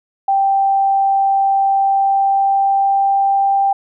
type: tone with pitch glide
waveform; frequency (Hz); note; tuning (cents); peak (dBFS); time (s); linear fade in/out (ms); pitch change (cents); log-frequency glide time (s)
sine; 784 to 789; G5 to G5; 0 to +11; -11; 0.28-3.73; 5; +11; 1.74-3.56
effects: none